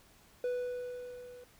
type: tone with level ramp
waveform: triangle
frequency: 493.9 Hz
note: B4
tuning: in tune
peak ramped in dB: -28 to -47 dBFS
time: 0.44-1.44 s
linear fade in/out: 2 ms
effects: pink hiss -62 dBFS RMS until 1.59 s